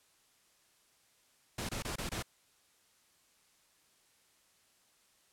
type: noise bursts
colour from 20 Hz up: pink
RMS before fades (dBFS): -38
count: 5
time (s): 1.58-2.226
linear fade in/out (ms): 5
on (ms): 110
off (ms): 24
effects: white hiss -69 dBFS RMS until 5.32 s + low-pass 11000 Hz 12 dB/octave